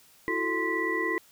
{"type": "tone cluster", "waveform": "sine", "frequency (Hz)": [331.4, 368.5, 439.8, 1039, 1958], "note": ["E4", "F#4", "A4", "C6", "B6"], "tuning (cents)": [9, -7, -1, -12, -15], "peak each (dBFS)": [-32, -34, -34, -34, -29], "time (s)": [0.28, 1.18], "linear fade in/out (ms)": 0, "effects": ["white hiss -58 dBFS RMS until 1.31 s"]}